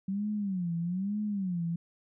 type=tone with vibrato; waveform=sine; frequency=188.4 Hz; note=F#3; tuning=32 cents sharp; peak=-29 dBFS; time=0.08-1.76 s; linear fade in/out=5 ms; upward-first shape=sine; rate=1.1 Hz; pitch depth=200 cents each way; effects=none